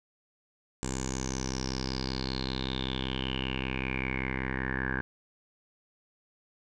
10% pulse tone with low-pass filter sweep, 65.2 Hz, C2, 5 cents flat, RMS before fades -33 dBFS, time 0.83-5.01 s, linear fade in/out 0 ms, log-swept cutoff 7500 to 1600 Hz, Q 9.3, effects none

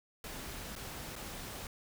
pink noise with dropouts, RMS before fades -44 dBFS, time 0.24-1.67 s, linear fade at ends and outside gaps 2 ms, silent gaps 0.754-0.761 / 1.156-1.162 s, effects none

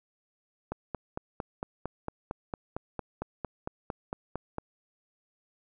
click train, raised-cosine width 1 ms, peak -19 dBFS, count 18, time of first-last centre 0.72-4.584 s, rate 4.4 Hz, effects none

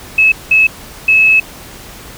sine tone bursts at uneven times, 2590 Hz, E7, 31 cents flat, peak -5 dBFS, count 3, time 0.18-0.32 / 0.51-0.67 / 1.08-1.4 s, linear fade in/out 5 ms, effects pink hiss -33 dBFS RMS until 2.17 s

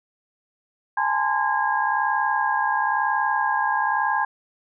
sine tone cluster, 826 / 887 / 1030 / 1632 Hz, G#5 / A5 / C6 / G#6, -10 / +14 / -28 / -31 cents, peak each -25 dBFS, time 0.97-4.25 s, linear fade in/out 5 ms, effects none

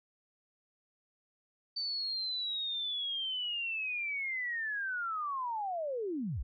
sine linear sweep, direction down, 4575 to 39 Hz, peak -33 dBFS, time 1.76-6.43 s, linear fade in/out 10 ms, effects none

